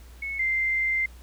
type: tone pair in turn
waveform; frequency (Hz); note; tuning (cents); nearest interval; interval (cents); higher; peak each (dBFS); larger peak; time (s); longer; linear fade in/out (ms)
sine; 2200 / 2087; C#7 / C7; -14 / -5; minor second; 91; first; -29 / -22; second; 0.22-0.39 / 0.39-1.06; second; 5
effects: added 60 Hz sine -44 dBFS peak until 1.22 s + pink hiss -55 dBFS RMS until 1.22 s